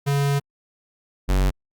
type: tone pair in turn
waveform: square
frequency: 141.1 / 47.09 Hz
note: C#3 / F#1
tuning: +31 / +31 cents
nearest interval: octave + perfect fifth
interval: 1900 cents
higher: first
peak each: -19 / -17 dBFS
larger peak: second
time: 0.06-0.4 / 1.28-1.51 s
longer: first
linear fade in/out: 20 ms
effects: Opus 48 kbps